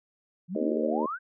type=exponential sweep; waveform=sine; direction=up; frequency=164.4 to 1601 Hz; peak=-30 dBFS; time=0.48-1.19 s; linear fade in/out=50 ms
type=harmonic tone; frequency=77 Hz; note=D#2; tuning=17 cents flat; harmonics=3 / 4 / 5 / 6 / 7 / 8; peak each=-31 / -32 / -33 / -34 / -34 / -35 dBFS; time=0.55-1.06 s; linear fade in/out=5 ms
effects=none